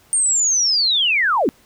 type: linear sweep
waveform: sine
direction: down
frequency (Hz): 8840 to 206.6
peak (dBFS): -14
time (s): 0.13-1.49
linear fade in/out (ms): 0
effects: pink hiss -53 dBFS RMS until 1.65 s